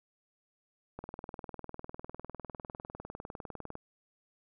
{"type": "click train", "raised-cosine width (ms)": 1, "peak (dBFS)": -27, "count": 56, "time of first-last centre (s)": [0.99, 3.754], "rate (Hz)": 19.9, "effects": []}